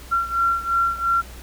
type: beating tone pair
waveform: sine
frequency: 1367 / 1369.9 Hz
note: F6 / F6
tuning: -37 / -34 cents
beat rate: 2.9 Hz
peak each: -20 / -23 dBFS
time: 0.11-1.22 s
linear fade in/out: 20 ms
effects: added 60 Hz sine -38 dBFS peak until 1.42 s + pink hiss -43 dBFS RMS until 1.42 s